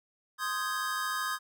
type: chord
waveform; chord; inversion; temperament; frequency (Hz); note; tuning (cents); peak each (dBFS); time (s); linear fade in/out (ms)
square; Ab major seventh; first; equal; 1046.5 / 1244.5 / 1568 / 1661.2; C6 / Eb6 / G6 / Ab6; 0 / 0 / 0 / 0; -38 / -35 / -40 / -37; 0.38-1.39; 50
effects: none